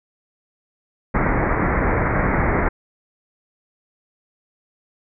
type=low-pass noise; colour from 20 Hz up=pink; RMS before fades=-19 dBFS; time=1.14-2.69 s; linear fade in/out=10 ms; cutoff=2200 Hz; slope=96 dB/octave; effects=none